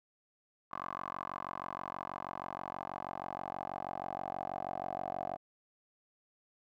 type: tone with band-pass filter sweep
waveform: 10% pulse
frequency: 46.25 Hz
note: F#1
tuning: in tune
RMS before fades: -41 dBFS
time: 0.71-5.37 s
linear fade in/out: 20 ms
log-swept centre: 1100 to 720 Hz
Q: 5.2
effects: none